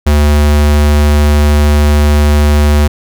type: tone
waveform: square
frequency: 73.9 Hz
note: D2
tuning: 11 cents sharp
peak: -6 dBFS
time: 0.06-2.88 s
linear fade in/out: 10 ms
effects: none